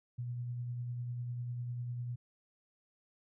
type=tone with tremolo; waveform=sine; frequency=121.6 Hz; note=B2; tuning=26 cents flat; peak=-35 dBFS; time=0.18-2.16 s; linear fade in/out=10 ms; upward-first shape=triangle; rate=10 Hz; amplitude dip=30%; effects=none